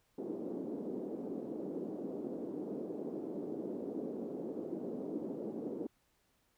white band-pass noise, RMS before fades -41 dBFS, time 0.18-5.87 s, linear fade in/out 5 ms, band 220 to 420 Hz, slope 24 dB/octave, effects pink hiss -75 dBFS RMS until 6.57 s

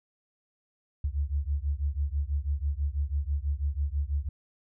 sine beating tone pair, 69 / 75.1 Hz, C#2 / D2, -7 / +39 cents, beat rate 6.1 Hz, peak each -29 / -30 dBFS, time 1.04-4.29 s, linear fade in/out 5 ms, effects none

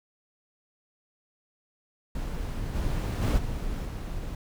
brown noise with level steps, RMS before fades -32 / -28 / -23 / -32 / -34 dBFS, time 2.15-4.35 s, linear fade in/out 2 ms, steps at 2.74 / 3.21 / 3.37 / 3.84 s, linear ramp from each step 20 ms, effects none

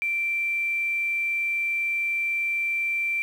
sine tone with quantisation, 2349 Hz, D7, in tune, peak -23 dBFS, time 0.02-3.22 s, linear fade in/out 0 ms, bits 8, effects none

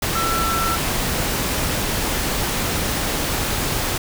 sine tone in noise, 1338 Hz, E6, 25 cents sharp, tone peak -21 dBFS, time 0.15-0.76 s, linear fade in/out 5 ms, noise pink, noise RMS -22 dBFS, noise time 0.02-3.98 s, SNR -2 dB, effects none

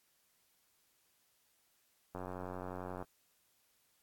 click train, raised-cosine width 1 ms, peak -29 dBFS, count 81, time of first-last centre 2.15-3.025 s, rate 91.4 Hz, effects white hiss -74 dBFS RMS until 4.02 s + AAC 64 kbps

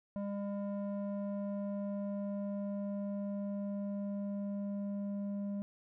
square tone with low-pass filter sweep, 201.4 Hz, G3, 47 cents sharp, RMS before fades -38 dBFS, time 0.16-5.62 s, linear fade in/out 0 ms, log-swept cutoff 740 to 430 Hz, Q 1.7, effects none

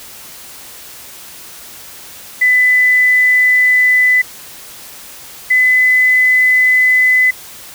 sine tone pair in turn, 2001 / 2012 Hz, B6 / B6, +22 / +32 cents, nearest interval unison, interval 10 cents, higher second, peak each -7 dBFS, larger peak neither, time 2.41-4.22 / 5.5-7.31 s, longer neither, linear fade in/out 10 ms, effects white hiss -34 dBFS RMS until 7.74 s

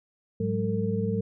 sine tone cluster, 105.9 / 184.2 / 204.5 / 452.2 Hz, G#2 / F#3 / G#3 / A4, +34 / -7 / -26 / +47 cents, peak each -30 dBFS, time 0.4-1.21 s, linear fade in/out 5 ms, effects none

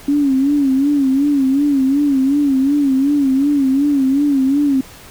sine tone with vibrato, 277.2 Hz, C#4, in tune, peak -11 dBFS, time 0.08-4.81 s, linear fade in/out 5 ms, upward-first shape sine, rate 2.7 Hz, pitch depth 95 cents each way, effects pink hiss -39 dBFS RMS until 5.1 s

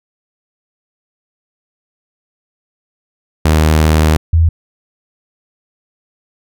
sawtooth / sine tone pair in turn, 78 / 82.14 Hz, D#2 / E2, +5 / -6 cents, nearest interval minor second, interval 89 cents, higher second, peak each -4 / -6 dBFS, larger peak first, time 3.45-4.17 / 4.33-4.49 s, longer first, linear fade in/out 5 ms, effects none

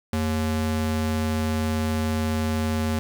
square ring-modulated tone, 157.4 Hz, D#3, 20 cents sharp, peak -20 dBFS, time 0.13-2.99 s, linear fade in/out 0 ms, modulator 71 Hz, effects 8-bit

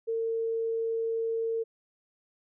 sine tone, 453.9 Hz, A#4, 46 cents flat, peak -27 dBFS, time 0.07-1.64 s, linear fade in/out 20 ms, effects none

